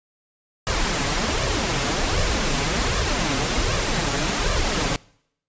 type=noise with flanger; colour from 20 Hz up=pink; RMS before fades=-22 dBFS; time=0.67-4.96 s; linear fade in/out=0 ms; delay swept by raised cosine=1.7 to 7.2 ms; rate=1.3 Hz; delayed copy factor=+0.65; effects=noise-tail reverb RT60 0.7 s tail -24 dB re dry + resampled to 16000 Hz

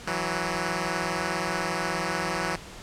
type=tone pair together; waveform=5% pulse; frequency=164.81 / 184.99 Hz; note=E3 / F#3; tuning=0 / 0 cents; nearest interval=major second; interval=200 cents; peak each=-18 dBFS; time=0.07-2.56 s; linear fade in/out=5 ms; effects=pink hiss -43 dBFS RMS until 2.82 s + low-pass 8000 Hz 12 dB/octave

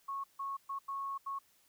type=tone bursts at uneven times; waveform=sine; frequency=1100 Hz; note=C#6; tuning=14 cents flat; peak=-36 dBFS; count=5; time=0.08-0.24 / 0.39-0.57 / 0.69-0.79 / 0.88-1.18 / 1.26-1.39 s; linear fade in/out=10 ms; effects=white hiss -69 dBFS RMS until 1.68 s

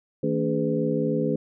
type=tone cluster; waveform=sine; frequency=159.2 / 225.1 / 288.2 / 417.3 / 504 Hz; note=D#3 / A3 / D4 / G#4 / B4; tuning=+40 / +40 / -33 / +8 / +35 cents; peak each=-28 dBFS; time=0.23-1.36 s; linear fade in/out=5 ms; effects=none

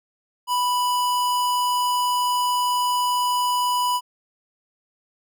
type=tone; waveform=square; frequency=987.8 Hz; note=B5; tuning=in tune; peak=-20 dBFS; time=0.47-4.01 s; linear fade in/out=50 ms; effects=none

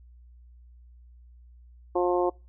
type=harmonic tone; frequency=177.9 Hz; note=F3; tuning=32 cents sharp; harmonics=2 / 3 / 4 / 5 / 6; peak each=-24 / -28 / -30 / -32 / -34 dBFS; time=1.95-2.3 s; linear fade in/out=10 ms; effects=noise-tail reverb RT60 0.3 s tail -25 dB re dry + added 60 Hz sine -49 dBFS peak until 2.48 s

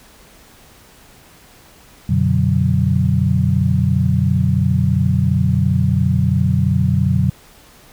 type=tone cluster; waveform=sine; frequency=90.5 / 122.4 / 145.3 / 185.3 Hz; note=F#2 / B2 / D3 / F#3; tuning=-38 / -15 / -18 / +3 cents; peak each=-18 dBFS; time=2.09-7.3 s; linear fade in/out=5 ms; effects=pink hiss -46 dBFS RMS until 7.92 s

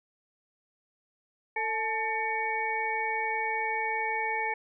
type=harmonic tone with a mistuned harmonic; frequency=448.7 Hz; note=A4; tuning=34 cents sharp; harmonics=1 / 2 / 4 / 5; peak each=-37 / -31 / -35 / -32 dBFS; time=1.56-4.54 s; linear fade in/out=5 ms; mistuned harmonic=2; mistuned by=-63 cents; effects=none

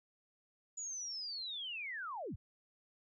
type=linear sweep; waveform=sine; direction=down; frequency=6960 to 41.45 Hz; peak=-40 dBFS; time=0.77-2.36 s; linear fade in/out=10 ms; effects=none

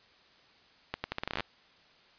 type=accelerating click train; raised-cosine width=0.3 ms; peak=-16 dBFS; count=13; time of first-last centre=0.94-1.406 s; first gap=100 ms; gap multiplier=0.8; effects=white hiss -61 dBFS RMS until 2.18 s + resampled to 11025 Hz

